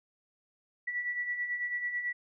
sine beating tone pair, 1944 / 1953.1 Hz, B6 / B6, -28 / -20 cents, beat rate 9.1 Hz, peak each -40 / -32 dBFS, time 0.87-2.13 s, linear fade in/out 10 ms, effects none

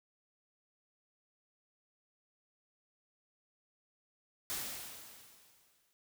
white noise with exponential decay, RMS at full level -37 dBFS, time 4.5-5.93 s, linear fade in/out 0 ms, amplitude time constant 310 ms, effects none

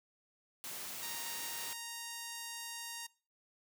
white high-pass noise, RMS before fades -44 dBFS, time 0.64-1.73 s, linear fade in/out 0 ms, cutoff 130 Hz, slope 12 dB/octave
5% pulse tone, 932.3 Hz, A#5, in tune, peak -30 dBFS, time 1.02-3.07 s, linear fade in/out 10 ms
effects noise-tail reverb RT60 0.4 s tail -23 dB re dry

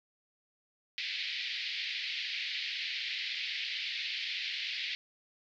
pink band-pass noise, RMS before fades -37 dBFS, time 0.98-4.95 s, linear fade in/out 0 ms, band 2000 to 4600 Hz, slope 48 dB/octave, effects none

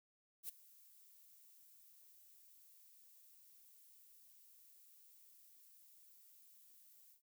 violet noise with ADSR envelope, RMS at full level -44 dBFS, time 0.43-7.22 s, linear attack 60 ms, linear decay 8 ms, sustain -21 dB, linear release 110 ms, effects noise-tail reverb RT60 0.1 s tail -20 dB re dry

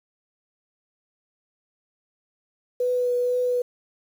sine tone with vibrato, 493.9 Hz, B4, in tune, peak -20 dBFS, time 2.8-3.62 s, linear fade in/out 5 ms, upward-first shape triangle, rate 2.1 Hz, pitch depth 17 cents each way, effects 8-bit

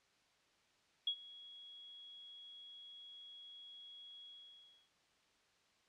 sine tone with ADSR envelope, 3329 Hz, G#7, 3 cents sharp, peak -31 dBFS, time 1.07-4.9 s, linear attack 4 ms, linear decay 74 ms, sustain -21 dB, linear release 650 ms, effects white hiss -73 dBFS RMS until 5.88 s + low-pass 5000 Hz 12 dB/octave

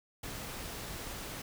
pink noise, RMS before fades -42 dBFS, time 0.23-1.42 s, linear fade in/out 5 ms, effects none

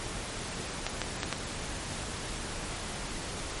clicks, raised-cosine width 0.2 ms, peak -12 dBFS, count 4, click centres 0.866 / 1.017 / 1.232 / 1.327 s, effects pink hiss -37 dBFS RMS until 3.6 s + MP3 48 kbps

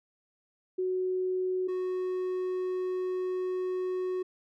sine / triangle tone pair in turn, 370 / 368.2 Hz, F#4 / F#4, 0 / -8 cents, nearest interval unison, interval 8 cents, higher first, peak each -27 dBFS, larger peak neither, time 0.78-1.68 / 1.68-4.23 s, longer second, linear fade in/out 10 ms, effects none

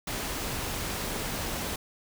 pink noise, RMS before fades -33 dBFS, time 0.07-1.76 s, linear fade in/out 5 ms, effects none

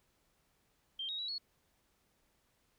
sine tone with pitch steps, 3165 / 3775 / 3909 / 4356 Hz, G7 / A#7 / B7 / C#8, +16 / +21 / -19 / -31 cents, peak -37 dBFS, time 0.99-1.382 s, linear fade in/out 5 ms, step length 98 ms, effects pink hiss -75 dBFS RMS until 2.78 s

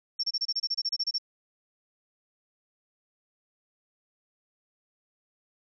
sine tone bursts, 5460 Hz, F8, 40 cents flat, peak -25 dBFS, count 14, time 0.19-1.184 s, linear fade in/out 10 ms, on 45 ms, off 28 ms, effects none

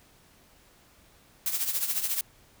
blue noise with tremolo, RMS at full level -26 dBFS, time 1.46-2.21 s, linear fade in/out 2 ms, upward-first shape triangle, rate 14 Hz, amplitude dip 75%, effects pink hiss -59 dBFS RMS until 2.6 s

